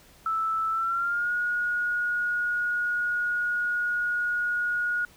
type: tone with pitch glide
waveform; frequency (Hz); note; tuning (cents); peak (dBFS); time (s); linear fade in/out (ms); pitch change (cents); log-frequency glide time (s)
sine; 1317 to 1444.5; E6 to F#6; -2 to -42; -24; 0.26-5.05; 2; +160; 0.7-1.32
effects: pink hiss -55 dBFS RMS until 5.16 s